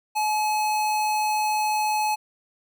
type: tone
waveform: square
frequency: 853 Hz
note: G#5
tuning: 46 cents sharp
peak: -22 dBFS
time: 0.15-2.16 s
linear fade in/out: 20 ms
effects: none